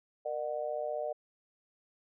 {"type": "tone with amplitude modulation", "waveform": "sine", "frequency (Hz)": 603, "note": "D5", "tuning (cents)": 46, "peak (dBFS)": -28, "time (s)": [0.25, 1.13], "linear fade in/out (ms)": 10, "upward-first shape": "sine", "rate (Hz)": 135, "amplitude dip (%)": 100, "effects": []}